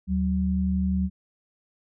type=tone pair together; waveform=sine; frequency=76.3 / 187.87 Hz; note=D#2 / F#3; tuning=-33 / +27 cents; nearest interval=octave + major third; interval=1560 cents; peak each=-26 / -23 dBFS; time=0.07-1.1 s; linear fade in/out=50 ms; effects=none